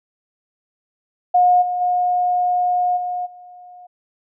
sine tone with level steps, 719 Hz, F#5, 50 cents flat, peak -10 / -19 / -15 / -21 / -38 dBFS, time 1.34-3.87 s, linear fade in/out 10 ms, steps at 1.61 / 1.8 / 2.96 / 3.25 s, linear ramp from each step 20 ms, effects none

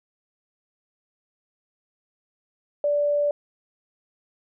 sine tone, 583 Hz, D5, 13 cents flat, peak -19 dBFS, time 2.84-3.31 s, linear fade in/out 2 ms, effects none

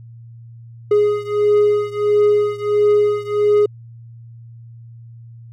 triangle beating tone pair, 415.3 / 416.8 Hz, G#4 / G#4, 0 / +6 cents, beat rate 1.5 Hz, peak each -13 / -15 dBFS, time 0.91-3.66 s, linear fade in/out 5 ms, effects added 116 Hz sine -36 dBFS peak until 5.52 s

